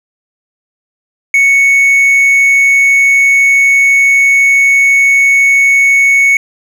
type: tone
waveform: triangle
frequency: 2217 Hz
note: C#7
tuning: in tune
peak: -3 dBFS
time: 1.34-6.37 s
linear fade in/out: 2 ms
effects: none